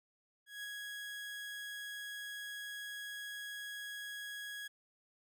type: tone with ADSR envelope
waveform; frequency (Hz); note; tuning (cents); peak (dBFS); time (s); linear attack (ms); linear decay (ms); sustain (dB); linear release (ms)
30% pulse; 1661.2; G#6; 0; -38; 0.46-4.68; 180; 6; -2; 11
effects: none